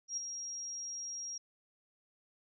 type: tone with ADSR envelope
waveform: sine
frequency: 5630 Hz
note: F8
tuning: 13 cents sharp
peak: -32 dBFS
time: 0.08-1.38 s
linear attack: 94 ms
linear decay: 5 ms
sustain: -7 dB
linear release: 6 ms
effects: none